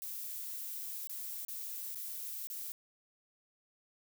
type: noise with dropouts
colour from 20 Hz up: violet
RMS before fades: -42 dBFS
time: 0.02-2.72 s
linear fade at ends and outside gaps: 0 ms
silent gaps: 1.072-1.095 / 1.449-1.483 / 1.947-1.956 / 2.471-2.501 s
effects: none